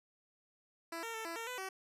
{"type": "tone with pitch steps", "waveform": "10% pulse", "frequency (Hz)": [332.7, 457.5, 445.5, 334, 457.3, 499.7, 380.5], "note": ["E4", "A#4", "A4", "E4", "A#4", "B4", "F#4"], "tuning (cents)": [16, -32, 22, 23, -33, 20, 48], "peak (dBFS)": -32, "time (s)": [0.92, 1.69], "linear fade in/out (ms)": 5, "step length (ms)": 110, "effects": ["resampled to 32000 Hz"]}